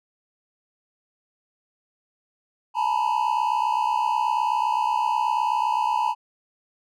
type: tone cluster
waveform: triangle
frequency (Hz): 855 / 914 / 982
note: A5 / A#5 / B5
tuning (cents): -50 / -34 / -10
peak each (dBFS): -23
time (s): 2.74-6.15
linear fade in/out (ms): 50
effects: none